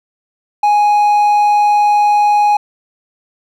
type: tone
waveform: triangle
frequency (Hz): 830.6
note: G#5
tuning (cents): 0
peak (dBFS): -6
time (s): 0.63-2.57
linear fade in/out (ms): 5
effects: none